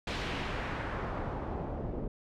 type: noise with low-pass filter sweep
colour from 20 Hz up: pink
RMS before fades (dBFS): -36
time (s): 0.07-2.08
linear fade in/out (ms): 5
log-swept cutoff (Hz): 3900 to 450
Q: 1.1
effects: none